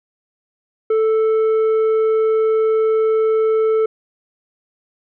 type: tone with tanh clipping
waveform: sine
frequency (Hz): 440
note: A4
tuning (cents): 0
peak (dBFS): -14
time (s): 0.9-3.86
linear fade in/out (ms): 5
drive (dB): 6
effects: none